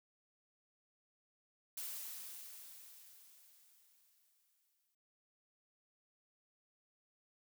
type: noise with exponential decay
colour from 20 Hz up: blue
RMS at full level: -43 dBFS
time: 1.77-4.95 s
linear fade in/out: 5 ms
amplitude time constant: 690 ms
effects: none